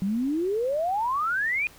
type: exponential sweep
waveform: sine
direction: up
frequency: 185 to 2500 Hz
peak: -23 dBFS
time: 0.02-1.67 s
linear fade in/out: 0 ms
effects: pink hiss -51 dBFS RMS until 1.78 s